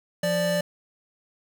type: tone pair together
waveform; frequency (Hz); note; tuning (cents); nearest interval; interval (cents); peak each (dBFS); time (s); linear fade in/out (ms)
square; 174.61 / 588.2; F3 / D5; 0 / +3; octave + major sixth; 2103; -28 / -24; 0.23-0.61; 5
effects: none